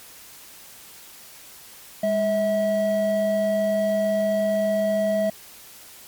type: tone pair together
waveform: triangle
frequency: 203.8 / 647 Hz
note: G#3 / E5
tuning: -32 / -32 cents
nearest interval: octave + minor sixth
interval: 2000 cents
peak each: -24 / -18 dBFS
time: 2.03-5.3 s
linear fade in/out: 5 ms
effects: white hiss -45 dBFS RMS until 6.07 s + MP3 96 kbps